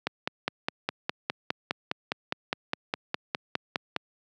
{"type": "click train", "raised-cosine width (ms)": 0.3, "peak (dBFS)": -10, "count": 20, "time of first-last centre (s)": [0.07, 3.963], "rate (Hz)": 4.88, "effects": ["high-pass 150 Hz 12 dB/octave"]}